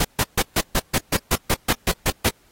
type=noise bursts; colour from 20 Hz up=pink; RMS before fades=-19 dBFS; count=13; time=0-2.291 s; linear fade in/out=5 ms; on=47 ms; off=140 ms; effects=pink hiss -58 dBFS RMS until 2.51 s + AAC 48 kbps